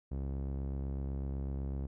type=tone with low-pass filter; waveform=sawtooth; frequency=68 Hz; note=C#2; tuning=33 cents flat; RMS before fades=-37 dBFS; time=0.11-1.87 s; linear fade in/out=10 ms; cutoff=480 Hz; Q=0.54; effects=none